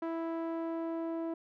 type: tone with low-pass filter sweep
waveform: sawtooth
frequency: 329.6 Hz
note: E4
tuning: in tune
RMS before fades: -36 dBFS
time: 0.02-1.34 s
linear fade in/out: 5 ms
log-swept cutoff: 1200 to 710 Hz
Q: 0.95
effects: none